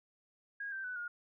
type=tone with pitch steps; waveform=sine; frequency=1637 / 1564 / 1494.2 / 1427.6 Hz; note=G#6 / G6 / F#6 / F6; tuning=-25 / -4 / +17 / +38 cents; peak=-38 dBFS; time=0.6-1.08 s; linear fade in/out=5 ms; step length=120 ms; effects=none